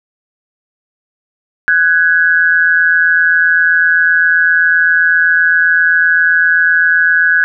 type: tone pair together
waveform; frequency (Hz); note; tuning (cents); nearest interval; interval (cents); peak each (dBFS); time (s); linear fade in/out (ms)
sine; 1493 / 1660.7; F#6 / G#6; +15 / -1; major second; 184; -10; 1.68-7.44; 0
effects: none